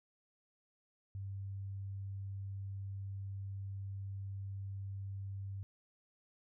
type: tone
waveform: sine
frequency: 98 Hz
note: G2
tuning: in tune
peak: -40 dBFS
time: 1.15-5.63 s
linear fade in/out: 0 ms
effects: none